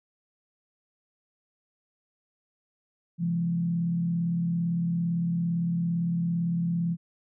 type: tone with frequency modulation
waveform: sine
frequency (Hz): 170.3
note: F3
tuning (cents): -43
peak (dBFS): -24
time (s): 3.18-6.97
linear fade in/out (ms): 50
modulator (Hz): 37.7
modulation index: 0.43
effects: none